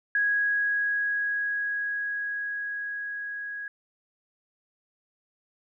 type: tone with level ramp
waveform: sine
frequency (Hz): 1657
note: G#6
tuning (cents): -4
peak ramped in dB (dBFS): -21 to -33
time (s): 0.15-3.68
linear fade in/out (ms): 2
effects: none